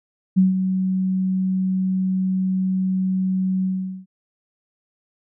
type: tone with ADSR envelope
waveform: sine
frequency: 187.6 Hz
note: F#3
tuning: 24 cents sharp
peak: -10 dBFS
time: 0.36-4.06 s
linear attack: 22 ms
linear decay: 150 ms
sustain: -8 dB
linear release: 420 ms
effects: none